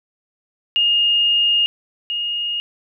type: tone pair in turn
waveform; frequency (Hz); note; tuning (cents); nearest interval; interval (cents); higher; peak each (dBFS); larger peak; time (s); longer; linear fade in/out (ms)
sine; 2841 / 2854; F7 / F7; +29 / +37; unison; 8; second; -13 / -20; first; 0.76-1.66 / 2.1-2.6; first; 0
effects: none